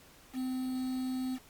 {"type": "tone with quantisation", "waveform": "triangle", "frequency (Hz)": 257.5, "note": "C4", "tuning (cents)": -28, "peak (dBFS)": -30, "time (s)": [0.33, 1.39], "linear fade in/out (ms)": 50, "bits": 8, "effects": ["pink hiss -58 dBFS RMS until 1.49 s", "Opus 48 kbps"]}